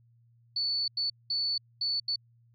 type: tone bursts at uneven times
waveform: sine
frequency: 4465 Hz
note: C#8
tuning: 12 cents sharp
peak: -27 dBFS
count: 5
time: 0.56-0.88 / 0.97-1.1 / 1.3-1.58 / 1.81-2 / 2.08-2.16 s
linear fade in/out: 5 ms
effects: added 117 Hz sine -60 dBFS peak until 2.54 s